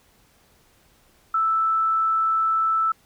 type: tone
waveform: sine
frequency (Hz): 1318.5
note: E6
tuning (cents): 0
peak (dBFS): -18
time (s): 1.34-2.92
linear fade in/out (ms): 5
effects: pink hiss -59 dBFS RMS until 3.05 s